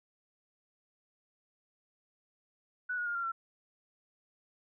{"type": "tone with pitch steps", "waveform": "sine", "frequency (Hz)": [1480, 1447, 1414.8, 1383.3, 1352.5], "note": ["F#6", "F#6", "F6", "F6", "E6"], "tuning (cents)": [0, -39, 22, -17, 44], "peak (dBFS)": -32, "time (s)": [2.89, 3.32], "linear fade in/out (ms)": 10, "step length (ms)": 86, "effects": []}